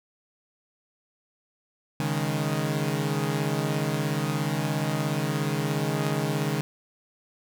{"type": "chord", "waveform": "sawtooth", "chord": "C# suspended second", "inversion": "none", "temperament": "equal", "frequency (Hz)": [138.59, 155.56, 207.7], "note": ["C#3", "D#3", "G#3"], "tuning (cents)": [0, 0, 0], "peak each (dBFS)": [-25, -24, -28], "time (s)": [2, 6.61], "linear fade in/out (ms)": 0, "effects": []}